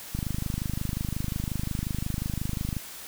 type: click train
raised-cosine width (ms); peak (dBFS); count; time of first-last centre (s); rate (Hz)
5; -17; 68; 0.15-2.767; 25.6
effects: white hiss -42 dBFS RMS until 3.07 s